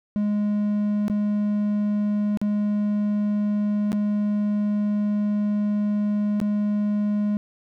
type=tone with dropouts; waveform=triangle; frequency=207.7 Hz; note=G#3; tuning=in tune; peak=-18 dBFS; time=0.16-7.37 s; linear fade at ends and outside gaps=0 ms; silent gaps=1.081-1.099 / 2.373-2.415 / 3.919-3.929 / 6.401-6.414 s; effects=none